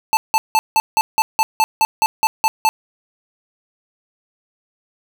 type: tone bursts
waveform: square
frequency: 880 Hz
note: A5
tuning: in tune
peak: -12 dBFS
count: 13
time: 0.13-2.69 s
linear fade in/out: 0 ms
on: 40 ms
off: 170 ms
effects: none